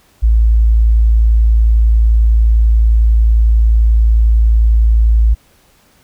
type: tone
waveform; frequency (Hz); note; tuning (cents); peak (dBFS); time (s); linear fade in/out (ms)
sine; 55.6; A1; +19; -6; 0.22-5.35; 20
effects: pink hiss -51 dBFS RMS until 6.03 s